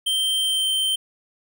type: tone with pitch glide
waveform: square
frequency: 3136 to 3116 Hz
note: G7 to G7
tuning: 0 to -11 cents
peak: -20 dBFS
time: 0.06-0.96 s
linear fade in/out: 10 ms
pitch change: -11 cents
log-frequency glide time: 0.41-0.67 s
effects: none